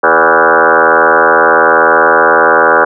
sine tone with frequency modulation, 985 Hz, B5, 5 cents flat, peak -4 dBFS, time 0.03-2.85 s, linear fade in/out 10 ms, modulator 81.1 Hz, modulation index 7.2, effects none

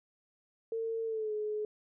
sine tone with pitch glide, 452.3 to 424.5 Hz, A4 to G#4, +48 to +38 cents, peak -32 dBFS, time 0.72-1.65 s, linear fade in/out 2 ms, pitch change -110 cents, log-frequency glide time 1.05-1.33 s, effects none

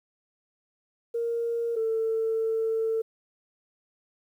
sine tone pair in turn, 466.2 / 447.2 Hz, A#4 / A4, 0 / +28 cents, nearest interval minor second, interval 72 cents, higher first, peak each -25 / -23 dBFS, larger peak second, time 1.14-1.76 / 1.76-3.02 s, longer second, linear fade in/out 10 ms, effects tanh soft clip ceiling -19 dBFS + 10-bit

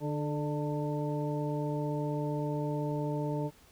harmonic tone with a mistuned harmonic, 148.7 Hz, D3, 22 cents sharp, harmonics 1 / 2 / 3 / 4 / 6, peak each -33 / -36 / -38 / -39 / -41 dBFS, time 0-3.51 s, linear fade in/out 50 ms, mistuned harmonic 3, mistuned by -39 cents, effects pink hiss -60 dBFS RMS until 3.71 s

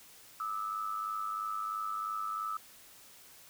sine tone pair together, 1200 / 1303 Hz, D6 / E6, +37 / -20 cents, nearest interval minor second, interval 143 cents, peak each -39 / -35 dBFS, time 0.4-2.57 s, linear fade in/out 2 ms, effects white hiss -56 dBFS RMS until 3.49 s

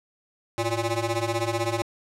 15% pulse ring-modulated tone, 232.2 Hz, A#3, 7 cents flat, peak -15 dBFS, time 0.58-1.82 s, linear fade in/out 0 ms, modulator 124 Hz, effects low-pass 10000 Hz 12 dB/octave

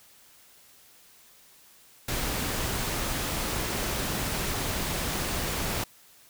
pink noise, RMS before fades -30 dBFS, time 2.08-5.84 s, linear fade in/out 5 ms, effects white hiss -56 dBFS RMS until 6.29 s

